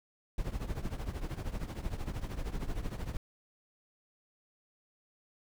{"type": "noise with tremolo", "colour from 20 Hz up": "brown", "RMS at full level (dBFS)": -33, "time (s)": [0.38, 3.17], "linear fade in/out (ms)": 2, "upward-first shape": "triangle", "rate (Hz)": 13, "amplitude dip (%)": 85, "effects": []}